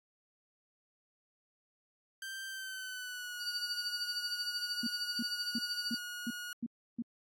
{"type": "tone with pitch glide", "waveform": "sawtooth", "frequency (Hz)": [1568, 1446.2], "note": ["G6", "F#6"], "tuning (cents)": [0, -40], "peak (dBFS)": -37, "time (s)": [2.22, 6.53], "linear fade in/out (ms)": 2, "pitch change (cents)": -140, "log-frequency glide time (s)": [2.47, 3.43]}
{"type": "tone with tremolo", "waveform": "sine", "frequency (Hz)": 4598, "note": "D8", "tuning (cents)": -37, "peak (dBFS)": -32, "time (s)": [3.39, 6], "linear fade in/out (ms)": 50, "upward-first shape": "triangle", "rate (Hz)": 13, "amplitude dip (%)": 90}
{"type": "tone bursts", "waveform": "sine", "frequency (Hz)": 234.6, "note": "A#3", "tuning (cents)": 11, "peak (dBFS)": -33, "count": 7, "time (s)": [4.83, 7.023], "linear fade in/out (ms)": 5, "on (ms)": 39, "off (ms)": 320}
{"effects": ["AAC 64 kbps"]}